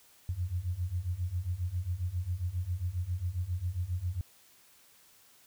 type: beating tone pair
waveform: sine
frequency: 85.2 / 92.6 Hz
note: F2 / F#2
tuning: -42 / +2 cents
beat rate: 7.4 Hz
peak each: -35 / -33 dBFS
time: 0.29-4.21 s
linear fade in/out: 0 ms
effects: white hiss -61 dBFS RMS until 5.46 s